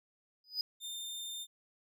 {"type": "tone with exponential growth", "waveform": "triangle", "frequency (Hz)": 4978, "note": "D#8", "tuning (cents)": 0, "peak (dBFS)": -27, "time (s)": [0.44, 0.61], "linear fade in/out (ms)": 2, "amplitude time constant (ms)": 35}
{"type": "tone", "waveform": "sawtooth", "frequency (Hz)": 3612, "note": "A7", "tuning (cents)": 45, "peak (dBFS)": -37, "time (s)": [0.8, 1.47], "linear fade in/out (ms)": 50}
{"effects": []}